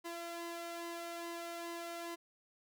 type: tone with flanger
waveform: sawtooth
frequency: 339.9 Hz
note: F4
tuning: 47 cents flat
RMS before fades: -44 dBFS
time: 0.04-2.16 s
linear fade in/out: 20 ms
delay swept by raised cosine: 1 to 1.6 ms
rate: 2.4 Hz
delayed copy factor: +0.55
effects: none